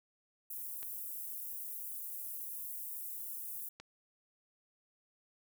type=high-pass noise; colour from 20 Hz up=pink; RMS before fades=-43 dBFS; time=0.5-3.69 s; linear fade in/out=5 ms; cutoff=12000 Hz; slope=24 dB/octave
type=clicks; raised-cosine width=0.2 ms; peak=-32 dBFS; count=2; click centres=0.829 / 3.8 s
effects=none